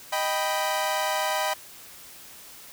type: chord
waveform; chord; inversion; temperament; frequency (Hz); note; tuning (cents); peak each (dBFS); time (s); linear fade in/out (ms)
sawtooth; Eb augmented; none; equal; 622.3 / 784 / 987.8; Eb5 / G5 / B5; 0 / 0 / 0; -25; 0.12-1.54; 10
effects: white hiss -46 dBFS RMS until 2.72 s